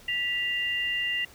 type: tone pair together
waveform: sine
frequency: 1959.7 / 2794 Hz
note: B6 / F7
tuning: -14 / 0 cents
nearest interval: tritone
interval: 614 cents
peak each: -29 / -28 dBFS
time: 0.08-1.25 s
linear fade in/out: 5 ms
effects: pink hiss -52 dBFS RMS until 1.34 s